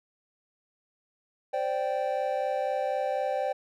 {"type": "chord", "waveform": "triangle", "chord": "C suspended second", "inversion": "none", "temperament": "equal with one note detuned", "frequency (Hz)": [523.3, 587.3, 779.5], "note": ["C5", "D5", "G5"], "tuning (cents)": [0, 0, -10], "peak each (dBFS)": -29, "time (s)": [1.53, 3.53], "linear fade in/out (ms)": 10, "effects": []}